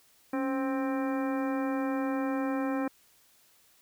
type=harmonic tone with a mistuned harmonic; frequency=263 Hz; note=C4; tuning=9 cents sharp; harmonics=1 / 2 / 3 / 4 / 5 / 6 / 7 / 9; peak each=-29 / -35 / -39 / -41 / -43 / -45 / -46 / -48 dBFS; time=0.33-2.88 s; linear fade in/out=5 ms; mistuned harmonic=1; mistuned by=+72 cents; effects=white hiss -63 dBFS RMS until 3.81 s